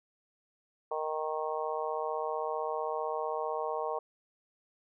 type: harmonic tone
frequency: 155.56 Hz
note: D#3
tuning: in tune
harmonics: 3 / 4 / 5 / 6 / 7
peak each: -36 / -37 / -38 / -39 / -39 dBFS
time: 0.91-3.99 s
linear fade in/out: 5 ms
effects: none